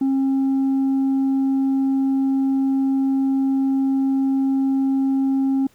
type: tone with tanh clipping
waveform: sine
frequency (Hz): 269.3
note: C#4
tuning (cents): -50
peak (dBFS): -17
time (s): 0.01-5.67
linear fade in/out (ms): 5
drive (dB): 2
effects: pink hiss -57 dBFS RMS until 5.74 s